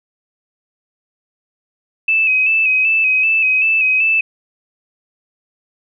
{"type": "tone with vibrato", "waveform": "sine", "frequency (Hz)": 2581, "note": "E7", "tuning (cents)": -37, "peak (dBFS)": -11, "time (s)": [2.08, 4.21], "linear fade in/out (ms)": 5, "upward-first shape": "square", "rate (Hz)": 2.6, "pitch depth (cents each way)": 36, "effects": []}